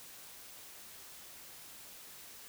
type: silence
effects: white hiss -52 dBFS RMS until 2.48 s